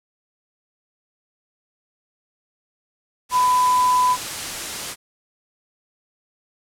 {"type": "tone in noise", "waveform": "sine", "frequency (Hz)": 1000, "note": "B5", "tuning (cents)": 21, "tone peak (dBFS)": -14, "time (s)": [3.31, 4.17], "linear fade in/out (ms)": 50, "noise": "white", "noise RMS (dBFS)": -28, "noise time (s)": [3.29, 4.96], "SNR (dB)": 11, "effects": ["low-pass 10000 Hz 12 dB/octave"]}